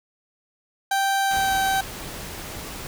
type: tone with pitch glide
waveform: 30% pulse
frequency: 783 to 774 Hz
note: G5 to G5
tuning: -2 to -22 cents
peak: -17 dBFS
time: 0.91-1.81 s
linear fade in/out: 5 ms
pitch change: -20 cents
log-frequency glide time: 1.23-1.55 s
type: noise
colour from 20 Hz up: pink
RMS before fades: -35 dBFS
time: 1.31-2.87 s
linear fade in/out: 0 ms
effects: none